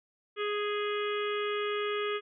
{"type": "harmonic tone", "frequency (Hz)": 415.3, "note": "G#4", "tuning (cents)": 0, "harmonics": [1, 3, 4, 5, 6, 7, 8], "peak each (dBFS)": [-31, -36, -42, -41, -43, -43, -43], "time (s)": [0.36, 2.21], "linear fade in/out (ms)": 50, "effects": []}